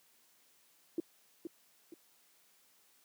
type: tone with echo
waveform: sine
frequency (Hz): 333.8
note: E4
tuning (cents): +22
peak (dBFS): -30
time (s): 0.98-1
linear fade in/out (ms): 2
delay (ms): 470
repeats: 2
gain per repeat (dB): -8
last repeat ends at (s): 1.94
effects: white hiss -68 dBFS RMS until 3.04 s + high-pass 150 Hz 12 dB/octave